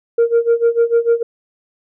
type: tone with tremolo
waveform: sine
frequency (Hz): 466.2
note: A#4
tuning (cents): 0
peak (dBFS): -6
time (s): 0.18-1.23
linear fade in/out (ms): 5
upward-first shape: sine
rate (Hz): 6.7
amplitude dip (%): 90
effects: tanh soft clip ceiling -7 dBFS